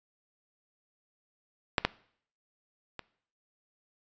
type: clicks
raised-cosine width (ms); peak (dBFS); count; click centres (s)
0.3; -7 / -7 / -22; 3; 1.782 / 1.85 / 2.993
effects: noise-tail reverb RT60 0.6 s tail -21 dB re dry + resampled to 16000 Hz